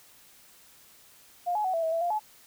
sine tone with pitch steps, 707 / 845 / 747 / 662 / 646 / 663 / 698 / 855 Hz, F5 / G#5 / F#5 / E5 / E5 / E5 / F5 / A5, +21 / +30 / +16 / +7 / -35 / +10 / -1 / -50 cents, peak -25 dBFS, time 1.46-2.196 s, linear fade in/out 20 ms, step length 92 ms, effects white hiss -56 dBFS RMS until 2.46 s

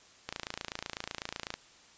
click train, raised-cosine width 0.2 ms, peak -18 dBFS, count 36, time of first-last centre 0.29-1.54 s, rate 28 Hz, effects white hiss -58 dBFS RMS until 1.97 s + resampled to 16000 Hz

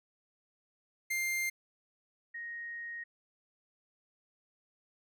45% pulse / sine tone pair in turn, 2100 / 1870.9 Hz, C7 / A#6, +6 / +6 cents, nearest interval major second, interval 200 cents, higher first, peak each -31 / -39 dBFS, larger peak first, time 1.1-1.5 / 2.34-3.04 s, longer second, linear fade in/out 10 ms, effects none

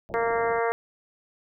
white low-pass noise, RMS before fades -42 dBFS, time 0.09-0.59 s, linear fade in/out 0 ms, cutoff 700 Hz, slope 48 dB/octave
harmonic tone, 231.1 Hz, A#3, 15 cents flat, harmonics 2 / 3 / 4 / 5 / 6 / 7 / 8 / 9, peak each -25 / -29 / -31 / -33 / -35 / -36 / -37 / -38 dBFS, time 0.14-0.72 s, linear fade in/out 0 ms
effects none

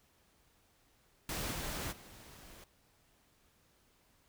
pink noise with level steps, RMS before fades -38 / -40 / -55 dBFS, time 1.29-2.64 s, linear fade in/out 2 ms, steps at 1.51 / 1.91 s, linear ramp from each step 20 ms, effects pink hiss -70 dBFS RMS until 4.28 s

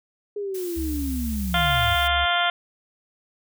sine linear sweep, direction down, 417.1 to 91.6 Hz, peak -26 dBFS, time 0.36-1.95 s, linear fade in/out 5 ms
blue noise, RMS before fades -38 dBFS, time 0.54-2.08 s, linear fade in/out 10 ms
sine tone with vibrato, 69.3 Hz, C#2, in tune, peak -27 dBFS, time 0.76-2.26 s, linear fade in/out 20 ms, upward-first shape triangle, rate 1.1 Hz, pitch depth 38 cents each way
harmonic tone, 349.2 Hz, F4, in tune, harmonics 2 / 3 / 4 / 5 / 6 / 7 / 8 / 9 / 10, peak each -24 / -30 / -24 / -32 / -30 / -36 / -36 / -27 / -29 dBFS, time 1.54-2.5 s, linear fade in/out 2 ms
effects none

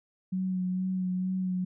sine tone with vibrato, 185 Hz, F#3, in tune, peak -27 dBFS, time 0.32-1.65 s, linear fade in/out 10 ms, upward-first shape sine, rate 2.2 Hz, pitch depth 21 cents each way, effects none

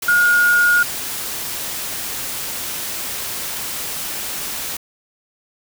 sine tone in noise, 1434 Hz, F6, 45 cents sharp, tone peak -11 dBFS, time 0.08-0.83 s, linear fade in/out 5 ms, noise white, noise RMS -26 dBFS, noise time 0.02-4.77 s, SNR +12 dB, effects none

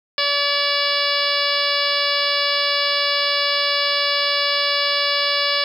harmonic tone, 573 Hz, D5, 43 cents flat, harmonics 1 / 2 / 3 / 4 / 5 / 6 / 7 / 8 / 9, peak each -26 / -26 / -26 / -26 / -26 / -26 / -26 / -26 / -26 dBFS, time 0.18-5.64 s, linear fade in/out 2 ms, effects 8-bit

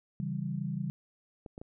sine chord, C# diminished, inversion none, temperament equal, 138.59 / 164.81 / 196 Hz, C#3 / E3 / G3, 0 / 0 / 0 cents, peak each -36 dBFS, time 0.2-0.9 s, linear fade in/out 0 ms
clicks, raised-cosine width 2 ms, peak -30 dBFS, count 3, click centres 1.462 / 1.579 / 1.615 s
effects none

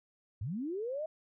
sine linear sweep, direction up, 85.5 to 643 Hz, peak -34 dBFS, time 0.41-1.06 s, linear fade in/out 5 ms, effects none

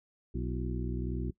harmonic tone with a mistuned harmonic, 61.6 Hz, B1, 4 cents flat, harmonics 1 / 2 / 3 / 4 / 5 / 6, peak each -35 / -38 / -40 / -41 / -42 / -43 dBFS, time 0.34-1.31 s, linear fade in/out 10 ms, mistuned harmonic 5, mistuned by +120 cents, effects noise-tail reverb RT60 0.1 s tail -19 dB re dry

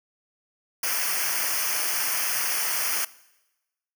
white noise with comb filter, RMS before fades -26 dBFS, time 0.83-3.05 s, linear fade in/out 5 ms, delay 0.26 ms, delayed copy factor -0.95, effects noise-tail reverb RT60 1.0 s tail -20 dB re dry

